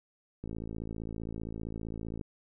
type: click train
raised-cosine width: 3 ms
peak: -26 dBFS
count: 99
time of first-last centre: 0.44-2.212 s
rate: 55.3 Hz
effects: none